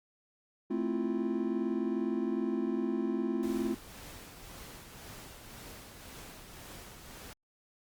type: chord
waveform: triangle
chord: F major seventh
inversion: first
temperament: equal with one note detuned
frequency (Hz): 220 / 262.5 / 329.6 / 349.2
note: A3 / C4 / E4 / F4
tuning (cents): 0 / +6 / 0 / 0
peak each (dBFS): -33 / -33 / -35 / -33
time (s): 0.7-3.75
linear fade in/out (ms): 10
type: noise with tremolo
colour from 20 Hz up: pink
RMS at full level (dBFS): -47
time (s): 3.43-7.33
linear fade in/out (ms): 0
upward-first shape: triangle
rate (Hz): 1.9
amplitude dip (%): 40
effects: Opus 48 kbps